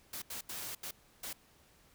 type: noise bursts at uneven times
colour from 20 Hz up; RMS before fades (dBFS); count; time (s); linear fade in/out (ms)
white; -42; 5; 0.13-0.22 / 0.3-0.41 / 0.49-0.75 / 0.83-0.91 / 1.23-1.33; 5
effects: pink hiss -65 dBFS RMS until 1.94 s